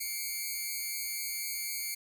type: tone pair together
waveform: 5% pulse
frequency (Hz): 2137 / 2300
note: C7 / D7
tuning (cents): +36 / -37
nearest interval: minor second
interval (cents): 127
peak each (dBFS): -27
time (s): 0-1.95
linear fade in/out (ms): 10
effects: none